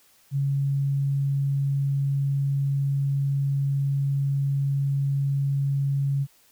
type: tone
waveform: sine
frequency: 139 Hz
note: C#3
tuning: 5 cents sharp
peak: -21 dBFS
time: 0.31-6.27 s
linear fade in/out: 50 ms
effects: white hiss -59 dBFS RMS until 6.51 s